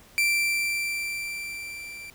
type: tone with level ramp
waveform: 40% pulse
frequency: 2349 Hz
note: D7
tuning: in tune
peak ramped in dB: -19 to -38 dBFS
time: 0.18-2.1 s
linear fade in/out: 0 ms
effects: pink hiss -53 dBFS RMS until 2.14 s